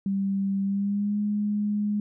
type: tone with pitch glide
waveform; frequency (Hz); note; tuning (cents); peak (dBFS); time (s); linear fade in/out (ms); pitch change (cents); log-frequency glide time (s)
sine; 196 to 207.7; G3 to G#3; 0 to 0; -23; 0.06-2; 2; +100; 0.63-1.19
effects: none